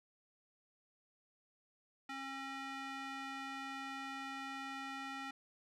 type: tone with band-pass filter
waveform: square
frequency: 270.6 Hz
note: C#4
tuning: 42 cents flat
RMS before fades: -45 dBFS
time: 2.09-5.31 s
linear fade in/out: 5 ms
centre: 1800 Hz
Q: 1
effects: none